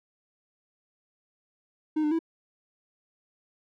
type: tone with pitch steps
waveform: triangle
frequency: 308.9 / 300.5 / 327.4 Hz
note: D#4 / D4 / E4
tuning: -12 / +40 / -12 cents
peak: -21 dBFS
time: 1.96-2.191 s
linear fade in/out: 10 ms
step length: 77 ms
effects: none